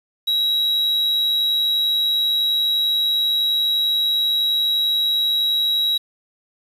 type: tone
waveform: triangle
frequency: 3863 Hz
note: B7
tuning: 39 cents flat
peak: -15 dBFS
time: 0.27-5.98 s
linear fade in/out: 10 ms
effects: resampled to 32000 Hz + 7-bit